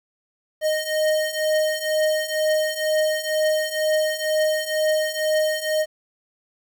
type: beating tone pair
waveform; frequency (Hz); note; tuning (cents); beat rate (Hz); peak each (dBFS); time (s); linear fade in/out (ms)
square; 618 / 620.1; D#5 / D#5; -12 / -6; 2.1; -25 / -22; 0.61-5.86; 50
effects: 9-bit